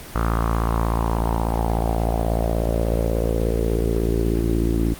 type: tone with low-pass filter sweep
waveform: sawtooth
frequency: 56.5 Hz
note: A1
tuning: 47 cents sharp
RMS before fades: -20 dBFS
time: 0.15-4.94 s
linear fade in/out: 5 ms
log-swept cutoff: 1300 to 310 Hz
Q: 4.4
effects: pink hiss -38 dBFS RMS until 4.99 s + Opus 32 kbps